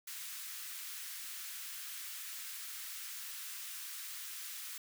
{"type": "high-pass noise", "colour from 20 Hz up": "white", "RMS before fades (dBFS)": -45, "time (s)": [0.07, 4.78], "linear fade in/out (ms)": 5, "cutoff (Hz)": 1300, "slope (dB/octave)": 24, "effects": []}